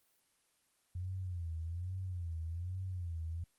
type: tone with vibrato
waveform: sine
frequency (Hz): 87.31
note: F2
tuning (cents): 0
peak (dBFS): -37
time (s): 0.95-3.44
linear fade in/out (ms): 5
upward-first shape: sine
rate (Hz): 1.2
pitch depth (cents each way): 130
effects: white hiss -74 dBFS RMS until 3.58 s + Opus 24 kbps